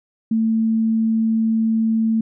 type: tone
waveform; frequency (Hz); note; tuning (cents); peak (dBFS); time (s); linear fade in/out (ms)
sine; 223.3; A3; +26; -15; 0.31-2.21; 5
effects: none